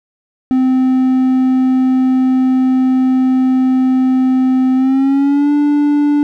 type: tone with pitch glide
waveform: triangle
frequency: 258.6 to 292 Hz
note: C4 to D4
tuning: -20 to -10 cents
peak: -7 dBFS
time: 0.51-6.23 s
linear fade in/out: 0 ms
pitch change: +210 cents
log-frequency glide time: 4.75-5.52 s
effects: none